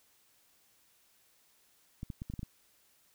clicks, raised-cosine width 5 ms, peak -27 dBFS, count 7, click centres 2.031 / 2.102 / 2.219 / 2.3 / 2.338 / 2.393 / 2.431 s, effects white hiss -68 dBFS RMS until 3.14 s

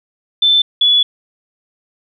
sine tone pair in turn, 3533 / 3417 Hz, A7 / G#7, +6 / +49 cents, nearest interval minor second, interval 57 cents, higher first, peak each -8 dBFS, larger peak neither, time 0.42-0.62 / 0.81-1.03 s, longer second, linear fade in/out 5 ms, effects none

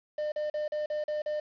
triangle tone bursts, 603 Hz, D5, 46 cents sharp, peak -27 dBFS, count 7, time 0.18-1.4 s, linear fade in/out 5 ms, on 140 ms, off 40 ms, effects resampled to 11025 Hz + 9-bit

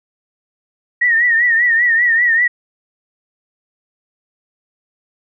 sine tone with vibrato, 1882 Hz, A#6, 16 cents sharp, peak -10 dBFS, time 1.01-2.48 s, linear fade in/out 10 ms, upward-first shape triangle, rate 5.1 Hz, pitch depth 97 cents each way, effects none

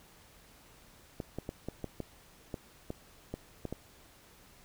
clicks, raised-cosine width 2 ms, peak -23 dBFS, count 11, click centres 1.202 / 1.386 / 1.491 / 1.686 / 1.843 / 2.003 / 2.542 / 2.904 / 3.34 / 3.653 / 3.726 s, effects pink hiss -59 dBFS RMS until 4.64 s

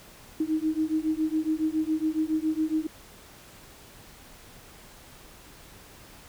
sine beating tone pair, 310.3 / 317.5 Hz, D#4 / D#4, -5 / +35 cents, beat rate 7.2 Hz, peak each -27 dBFS, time 0.4-2.87 s, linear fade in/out 5 ms, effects pink hiss -50 dBFS RMS until 6.28 s

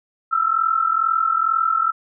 sine tone pair together, 1305.8 / 1348 Hz, E6 / E6, -17 / +38 cents, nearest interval minor second, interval 55 cents, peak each -19 dBFS, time 0.31-1.92 s, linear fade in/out 20 ms, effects none

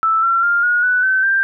sine tone with pitch steps, 1319 / 1359.2 / 1400.7 / 1443.4 / 1487.4 / 1532.7 / 1579.5 Hz, E6 / F6 / F6 / F#6 / F#6 / G6 / G6, +1 / -47 / +5 / -43 / +9 / -39 / +13 cents, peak -12 dBFS, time 0.03-1.43 s, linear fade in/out 0 ms, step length 200 ms, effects none

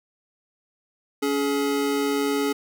square tone pair together, 281.7 / 422.8 Hz, C#4 / G#4, +28 / +31 cents, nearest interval perfect fifth, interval 703 cents, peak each -25 dBFS, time 1.22-2.53 s, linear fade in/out 10 ms, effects none

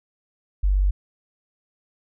sine tone, 48.22 Hz, G1, 28 cents flat, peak -16 dBFS, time 0.63-0.91 s, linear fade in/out 10 ms, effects none

